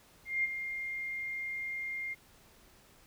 sine tone with ADSR envelope, 2115 Hz, C7, 18 cents sharp, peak -26 dBFS, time 0.25-2.15 s, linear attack 190 ms, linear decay 24 ms, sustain -9 dB, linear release 24 ms, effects pink hiss -61 dBFS RMS until 3.06 s

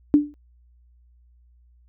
sine tone with exponential decay, 293.7 Hz, D4, in tune, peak -8 dBFS, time 0.14-0.34 s, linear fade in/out 0 ms, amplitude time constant 43 ms, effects added 60 Hz sine -53 dBFS peak until 1.88 s

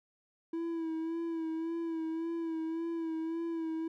triangle tone with vibrato, 327.9 Hz, E4, 9 cents flat, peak -31 dBFS, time 0.53-3.88 s, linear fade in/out 5 ms, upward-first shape sine, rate 1.8 Hz, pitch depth 38 cents each way, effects none

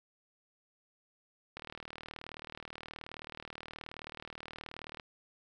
click train, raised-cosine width 0.3 ms, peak -27 dBFS, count 134, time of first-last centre 1.57-4.998 s, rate 38.8 Hz, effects none

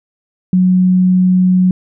sine tone, 183.6 Hz, F#3, 13 cents flat, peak -7 dBFS, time 0.53-1.71 s, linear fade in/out 2 ms, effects none

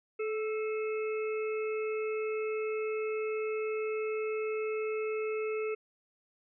harmonic tone with a mistuned harmonic, 433.1 Hz, A4, 27 cents flat, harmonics 1 / 3 / 5 / 6, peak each -31 / -44 / -46 / -44 dBFS, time 0.19-5.75 s, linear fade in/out 10 ms, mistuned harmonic 3, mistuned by +31 cents, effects none

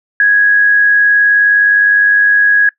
sine tone with amplitude modulation, 1661.2 Hz, G#6, in tune, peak -4 dBFS, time 0.2-2.69 s, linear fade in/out 2 ms, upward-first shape sine, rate 99.5 Hz, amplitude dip 35%, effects noise-tail reverb RT60 0.1 s tail -21 dB re dry

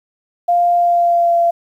sine tone with pitch glide, 698.5 to 684.5 Hz, F5 to F5, 0 to -35 cents, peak -10 dBFS, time 0.48-1.51 s, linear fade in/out 10 ms, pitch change -35 cents, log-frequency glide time 0.75-1.36 s, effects 8-bit

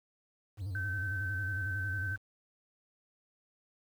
triangle tone with vibrato, 96.7 Hz, G2, 23 cents flat, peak -33 dBFS, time 0.57-2.18 s, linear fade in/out 50 ms, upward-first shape square, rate 11 Hz, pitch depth 110 cents each way
sine tone, 1539 Hz, G6, 32 cents flat, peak -35 dBFS, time 0.75-2.16 s, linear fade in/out 2 ms
effects 10-bit

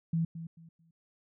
sine tone with echo, 164.81 Hz, E3, in tune, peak -26 dBFS, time 0.13-0.25 s, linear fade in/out 5 ms, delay 220 ms, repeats 3, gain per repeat -12 dB, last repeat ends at 0.91 s, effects none

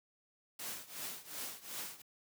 white noise with tremolo, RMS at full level -41 dBFS, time 0.59-2.02 s, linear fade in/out 5 ms, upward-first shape triangle, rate 2.7 Hz, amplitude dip 90%, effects high-pass 100 Hz 12 dB/octave

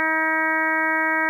harmonic tone, 317.8 Hz, D#4, 37 cents sharp, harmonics 1 / 2 / 3 / 4 / 5 / 6 / 7, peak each -29 / -30 / -26 / -29 / -24 / -24 / -28 dBFS, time 0-1.29 s, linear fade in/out 0 ms, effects 9-bit

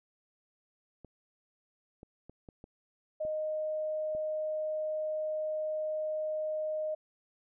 clicks, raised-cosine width 2 ms, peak -35 dBFS, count 7, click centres 1.047 / 2.031 / 2.296 / 2.488 / 2.641 / 3.251 / 4.15 s
sine tone, 619 Hz, D#5, 9 cents flat, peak -31 dBFS, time 3.2-6.95 s, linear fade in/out 10 ms
effects none

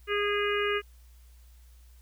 harmonic tone, 410.9 Hz, G#4, 18 cents flat, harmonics 1 / 3 / 4 / 5 / 6 / 7, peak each -28 / -33 / -34 / -35 / -36 / -36 dBFS, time 0.07-0.82 s, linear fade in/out 50 ms, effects added 60 Hz sine -51 dBFS peak until 2.01 s + white hiss -65 dBFS RMS until 2.01 s

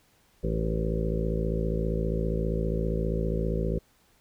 harmonic tone with a mistuned harmonic, 55 Hz, A1, in tune, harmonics 1 / 2 / 3 / 4 / 5 / 6 / 7 / 8 / 9 / 10, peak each -29 / -36 / -31 / -36 / -42 / -40 / -34 / -40 / -35 / -41 dBFS, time 0.43-3.79 s, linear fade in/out 10 ms, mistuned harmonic 8, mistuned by +46 cents, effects pink hiss -64 dBFS RMS until 4.2 s

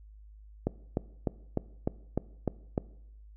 click train, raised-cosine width 2 ms, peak -14 dBFS, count 8, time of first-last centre 0.67-2.778 s, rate 3.32 Hz, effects noise-tail reverb RT60 0.8 s tail -20 dB re dry + added 52 Hz sine -49 dBFS peak until 3.36 s

